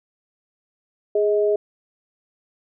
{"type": "tone pair together", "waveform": "sine", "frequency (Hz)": [415.3, 632.7], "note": ["G#4", "D#5"], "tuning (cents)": [0, 29], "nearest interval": "perfect fifth", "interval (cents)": 729, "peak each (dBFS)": [-17, -22], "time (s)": [1.15, 1.56], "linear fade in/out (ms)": 5, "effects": []}